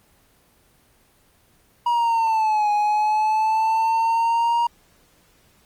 triangle linear two-way sweep, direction down then up, 960 to 830.6 to 945 Hz, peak -15 dBFS, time 1.86-4.67 s, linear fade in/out 5 ms, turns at 2.71 s, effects pink hiss -58 dBFS RMS until 5.65 s + Opus 24 kbps

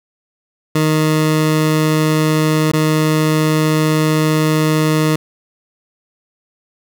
20% pulse tone with dropouts, 155.56 Hz, D#3, in tune, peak -7 dBFS, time 0.75-5.16 s, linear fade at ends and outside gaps 5 ms, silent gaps 2.718-2.734 s, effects none

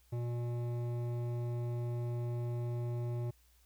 triangle tone with hard clipping, 120 Hz, B2, 49 cents flat, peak -36 dBFS, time 0.12-3.31 s, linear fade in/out 10 ms, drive 16 dB, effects added 60 Hz sine -65 dBFS peak until 3.65 s + white hiss -70 dBFS RMS until 3.65 s

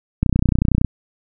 click train, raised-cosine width 5 ms, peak -3 dBFS, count 20, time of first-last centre 0.23-0.847 s, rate 30.8 Hz, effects none

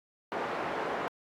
pink band-pass noise, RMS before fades -34 dBFS, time 0.32-1.08 s, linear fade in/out 0 ms, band 420 to 1300 Hz, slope 12 dB/octave, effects AAC 64 kbps

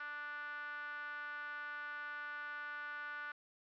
5% pulse tone with band-pass filter, 294 Hz, D4, 2 cents sharp, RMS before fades -45 dBFS, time 0-3.32 s, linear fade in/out 5 ms, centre 1400 Hz, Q 6.8, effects resampled to 11025 Hz + 11-bit

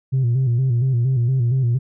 sine tone with vibrato, 125.2 Hz, B2, 24 cents sharp, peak -13 dBFS, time 0.12-1.79 s, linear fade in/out 20 ms, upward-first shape square, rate 4.3 Hz, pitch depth 92 cents each way, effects tanh soft clip ceiling -13 dBFS

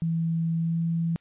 sine tone with pitch glide, 164.81 to 166.44 Hz, E3 to E3, 0 to +17 cents, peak -23 dBFS, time 0.02-1.16 s, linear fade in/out 0 ms, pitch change +17 cents, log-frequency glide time 0.57-0.8 s, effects white hiss -64 dBFS RMS until 1.2 s + resampled to 8000 Hz

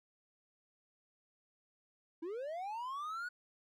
triangle linear sweep, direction up, 311.1 to 1480 Hz, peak -37 dBFS, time 2.22-3.29 s, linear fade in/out 10 ms, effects none

